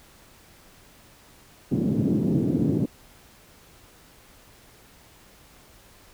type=band-pass noise; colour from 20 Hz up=white; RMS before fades=-23 dBFS; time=1.71-2.86 s; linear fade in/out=10 ms; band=120 to 300 Hz; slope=24 dB/octave; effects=pink hiss -53 dBFS RMS until 6.13 s